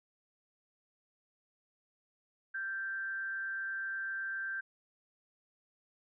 sine tone with frequency modulation, 1568 Hz, G6, in tune, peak -35 dBFS, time 2.54-4.61 s, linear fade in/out 10 ms, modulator 185 Hz, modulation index 0.3, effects none

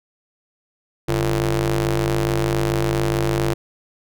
sawtooth ring-modulated tone, 104.6 Hz, G#2, 13 cents sharp, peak -11 dBFS, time 1.08-3.54 s, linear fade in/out 10 ms, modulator 238 Hz, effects none

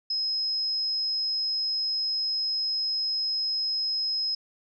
sine tone, 5120 Hz, D#8, 49 cents sharp, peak -25 dBFS, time 0.1-4.35 s, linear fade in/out 5 ms, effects none

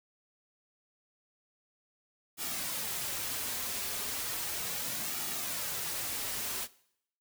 white noise with flanger, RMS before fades -36 dBFS, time 2.37-6.68 s, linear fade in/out 50 ms, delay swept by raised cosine 1.9 to 6.4 ms, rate 0.35 Hz, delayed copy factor -0.5, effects noise-tail reverb RT60 0.7 s tail -20 dB re dry

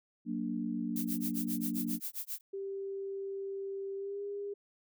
sine chord, Gb augmented, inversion none, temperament equal, 185 / 233.1 / 293.7 Hz, Gb3 / Bb3 / D4, 0 / 0 / 0 cents, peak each -39 / -35 / -38 dBFS, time 0.25-2 s, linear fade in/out 50 ms
violet noise with tremolo, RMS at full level -37 dBFS, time 0.96-2.41 s, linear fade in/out 2 ms, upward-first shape sine, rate 7.5 Hz, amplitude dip 100%
sine tone with pitch glide, 392 to 404.2 Hz, G4 to G#4, 0 to -47 cents, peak -36 dBFS, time 2.53-4.54 s, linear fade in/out 10 ms, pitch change +53 cents, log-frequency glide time 3.96-4.22 s
effects none

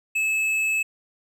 sine tone with tanh clipping, 2600 Hz, E7, 24 cents flat, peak -22 dBFS, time 0.15-0.83 s, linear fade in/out 10 ms, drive 9 dB, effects none

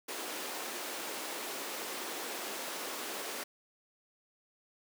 pink high-pass noise, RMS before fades -40 dBFS, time 0.08-3.44 s, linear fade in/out 10 ms, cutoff 300 Hz, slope 24 dB/octave, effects none

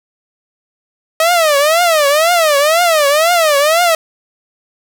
sawtooth tone with vibrato, 630 Hz, D#5, 21 cents sharp, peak -5 dBFS, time 1.2-3.95 s, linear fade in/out 2 ms, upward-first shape triangle, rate 2 Hz, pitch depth 230 cents each way, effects none

